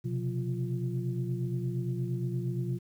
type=tone cluster; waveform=sine; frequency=126.6 / 135.2 / 179.1 / 348.5 Hz; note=B2 / C#3 / F3 / F4; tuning=+43 / -43 / +44 / -4 cents; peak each=-31 / -37 / -36 / -39 dBFS; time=0.04-2.79 s; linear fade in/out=20 ms; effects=tanh soft clip ceiling -19 dBFS + 10-bit